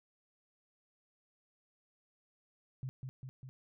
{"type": "tone with echo", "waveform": "sine", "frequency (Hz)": 130.6, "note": "C3", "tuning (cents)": -3, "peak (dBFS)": -37, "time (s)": [2.83, 2.89], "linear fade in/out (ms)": 0, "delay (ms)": 200, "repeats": 3, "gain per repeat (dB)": -3, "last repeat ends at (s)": 3.49, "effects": []}